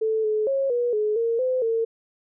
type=tone with pitch steps; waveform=sine; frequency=440.1 / 429.2 / 544 / 482.8 / 424.5 / 461.3 / 512 / 454.1 Hz; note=A4 / A4 / C#5 / B4 / G#4 / A#4 / C5 / A#4; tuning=0 / -43 / -33 / -39 / +38 / -18 / -38 / -45 cents; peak=-20 dBFS; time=0.01-1.85 s; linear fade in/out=10 ms; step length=230 ms; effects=none